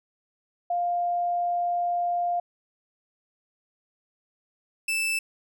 sine / 40% pulse tone pair in turn, 701 / 2641 Hz, F5 / E7, +6 / +3 cents, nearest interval octave + major seventh, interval 2297 cents, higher second, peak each -23 dBFS, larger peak neither, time 0.7-2.4 / 4.88-5.19 s, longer first, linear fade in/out 5 ms, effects none

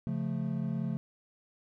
triangle chord, Db augmented, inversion none, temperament equal, 138.59 / 174.61 / 220 Hz, Db3 / F3 / A3, 0 / 0 / 0 cents, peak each -33 dBFS, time 0.07-0.97 s, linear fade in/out 0 ms, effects none

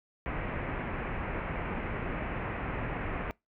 pink low-pass noise, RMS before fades -35 dBFS, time 0.26-3.31 s, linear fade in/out 0 ms, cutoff 2500 Hz, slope 48 dB/octave, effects noise-tail reverb RT60 0.2 s tail -24 dB re dry

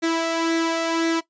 sawtooth tone with flanger, 329.6 Hz, E4, in tune, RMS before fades -22 dBFS, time 0.02-1.21 s, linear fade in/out 20 ms, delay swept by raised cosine 0.5 to 1.5 ms, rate 1.9 Hz, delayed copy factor +0.5, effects noise-tail reverb RT60 0.1 s tail -17 dB re dry + resampled to 16000 Hz

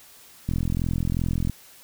click train, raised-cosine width 5 ms, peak -13 dBFS, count 44, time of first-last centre 0.49-1.497 s, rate 42.7 Hz, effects white hiss -50 dBFS RMS until 1.83 s

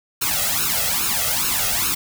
white noise with flanger, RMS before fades -21 dBFS, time 0.21-1.95 s, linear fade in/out 10 ms, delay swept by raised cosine 0.74 to 1.55 ms, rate 2.4 Hz, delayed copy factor +0.9, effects none

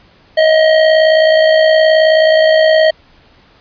square tone with amplitude modulation, 632 Hz, D#5, 27 cents sharp, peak -5 dBFS, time 0.37-2.91 s, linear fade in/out 10 ms, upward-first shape sine, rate 59 Hz, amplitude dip 45%, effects pink hiss -47 dBFS RMS until 3.6 s + resampled to 11025 Hz

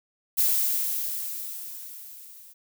violet noise with level ramp, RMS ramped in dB -21 to -49 dBFS, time 0.37-2.54 s, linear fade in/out 20 ms, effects none

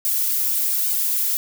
violet noise with flanger, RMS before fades -21 dBFS, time 0.05-1.37 s, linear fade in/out 0 ms, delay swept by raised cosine 1.3 to 5.3 ms, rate 1.2 Hz, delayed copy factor +0.9, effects none

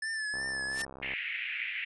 square tone with vibrato, 1745 Hz, A6, 15 cents flat, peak -33 dBFS, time 0.02-0.85 s, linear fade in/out 5 ms, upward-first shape triangle, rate 2.8 Hz, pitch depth 57 cents each way
click train, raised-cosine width 1 ms, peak -31 dBFS, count 54, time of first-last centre 0.34-1.136 s, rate 66.6 Hz
white noise with exponential growth, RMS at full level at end -33 dBFS, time 0.64-0.82 s, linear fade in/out 2 ms, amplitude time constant 38 ms
pink band-pass noise, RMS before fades -36 dBFS, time 1.02-1.85 s, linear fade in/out 10 ms, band 1900 to 2700 Hz, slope 48 dB/octave
effects resampled to 24000 Hz

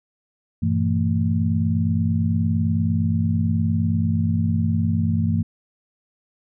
sine tone cluster, 96.6 / 116.7 / 165.4 / 224.5 Hz, G2 / A#2 / E3 / A3, -25 / +2 / +6 / +35 cents, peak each -21 / -29 / -23 / -23 dBFS, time 0.62-5.43 s, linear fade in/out 10 ms, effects none

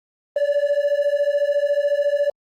triangle beating tone pair, 569 / 583 Hz, C#5 / D5, +45 / -13 cents, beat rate 14 Hz, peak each -17 dBFS, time 0.36-2.3 s, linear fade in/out 5 ms, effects tanh soft clip ceiling -11 dBFS + Opus 24 kbps

